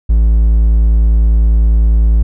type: tone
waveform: triangle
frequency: 55 Hz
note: A1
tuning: in tune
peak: -4 dBFS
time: 0.09-2.23 s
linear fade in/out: 10 ms
effects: none